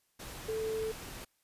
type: tone in noise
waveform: sine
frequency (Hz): 440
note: A4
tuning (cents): 0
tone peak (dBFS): -32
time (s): 0.48-0.92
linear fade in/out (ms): 10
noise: pink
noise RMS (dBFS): -45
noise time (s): 0.19-1.25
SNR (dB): +10
effects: white hiss -75 dBFS RMS until 1.43 s + resampled to 32000 Hz